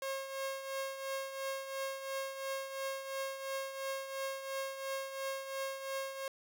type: tone with tremolo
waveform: sawtooth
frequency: 540 Hz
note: C#5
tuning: 45 cents flat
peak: -31 dBFS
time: 0.02-6.28 s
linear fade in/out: 2 ms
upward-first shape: triangle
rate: 2.9 Hz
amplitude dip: 65%
effects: none